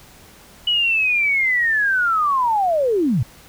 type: linear sweep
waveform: sine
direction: down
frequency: 2960 to 98 Hz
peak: -15 dBFS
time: 0.67-3.23 s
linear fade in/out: 5 ms
effects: pink hiss -46 dBFS RMS until 3.48 s